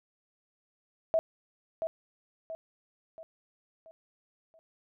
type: tone with echo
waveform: sine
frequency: 649 Hz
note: E5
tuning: 27 cents flat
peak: -22 dBFS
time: 1.14-1.19 s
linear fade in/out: 0 ms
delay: 680 ms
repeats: 5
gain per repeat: -7 dB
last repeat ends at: 4.59 s
effects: none